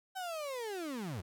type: linear sweep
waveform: 35% pulse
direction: down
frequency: 773 to 76.8 Hz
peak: -36 dBFS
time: 0.15-1.22 s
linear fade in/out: 20 ms
effects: none